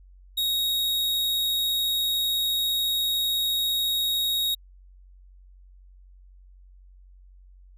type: tone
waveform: 45% pulse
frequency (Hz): 3769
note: A#7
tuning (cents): +18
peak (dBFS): -23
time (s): 0.37-4.55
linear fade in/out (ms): 10
effects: added 46 Hz sine -48 dBFS peak until 7.77 s